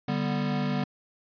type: chord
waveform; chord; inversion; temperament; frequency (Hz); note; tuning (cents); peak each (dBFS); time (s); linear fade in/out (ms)
square; G major; second; equal with one note detuned; 146.83 / 196 / 246.1; D3 / G3 / B3; 0 / 0 / -6; -31; 0.08-0.84; 5
effects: resampled to 11025 Hz